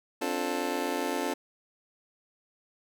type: chord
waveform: 25% pulse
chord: D minor seventh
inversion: third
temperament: just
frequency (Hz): 264.3 / 293.7 / 352.4 / 440.5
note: C4 / D4 / F4 / A4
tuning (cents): +18 / 0 / +16 / +2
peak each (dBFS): -31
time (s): 0.21-1.34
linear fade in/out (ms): 10
effects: none